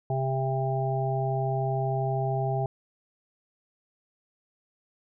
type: harmonic tone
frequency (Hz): 132.9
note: C3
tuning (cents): +27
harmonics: 1 / 3 / 5 / 6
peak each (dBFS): -27 / -33 / -32 / -32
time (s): 0.1-2.66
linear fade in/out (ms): 2
effects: none